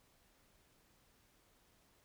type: silence
effects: pink hiss -71 dBFS RMS until 2.04 s